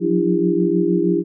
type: tone cluster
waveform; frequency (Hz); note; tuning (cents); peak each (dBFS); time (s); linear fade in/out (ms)
sine; 176.3 / 182.7 / 296.1 / 339 / 400.4; F3 / F#3 / D4 / E4 / G4; +17 / -22 / +14 / +49 / +37; -22 / -24 / -22 / -18 / -21; 0-1.24; 50
effects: none